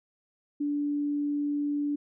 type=tone; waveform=sine; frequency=290.6 Hz; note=D4; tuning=18 cents flat; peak=-26 dBFS; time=0.6-1.96 s; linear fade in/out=10 ms; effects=none